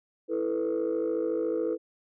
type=chord; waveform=sine; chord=E suspended fourth; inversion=none; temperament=equal; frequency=329.6 / 440 / 493.9 Hz; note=E4 / A4 / B4; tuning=0 / 0 / 0 cents; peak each=-29 dBFS; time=0.28-1.78 s; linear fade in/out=50 ms; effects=tanh soft clip ceiling -21 dBFS